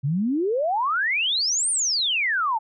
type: exponential two-way sweep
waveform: sine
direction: up then down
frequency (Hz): 129.8 to 9350 to 839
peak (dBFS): -20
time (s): 0.03-2.59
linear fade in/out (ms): 20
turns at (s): 1.7
effects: none